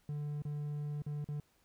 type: tone with dropouts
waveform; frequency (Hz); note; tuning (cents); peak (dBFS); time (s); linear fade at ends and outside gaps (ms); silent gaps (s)
triangle; 147.4; D3; +7; -34; 0.09-1.4; 2; 0.421-0.451 / 1.021-1.064 / 1.244-1.287
effects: pink hiss -72 dBFS RMS until 1.64 s